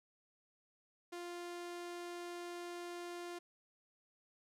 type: tone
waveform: sawtooth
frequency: 349.2 Hz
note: F4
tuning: in tune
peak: -40 dBFS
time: 1.12-3.39 s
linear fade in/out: 10 ms
effects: low-pass 11000 Hz 12 dB/octave